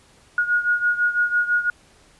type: beating tone pair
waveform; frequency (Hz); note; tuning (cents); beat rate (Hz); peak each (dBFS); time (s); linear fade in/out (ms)
sine; 1441 / 1447; F#6 / F#6; -46 / -39; 6; -19 / -23; 0.38-1.7; 2
effects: pink hiss -54 dBFS RMS until 2.19 s + resampled to 24000 Hz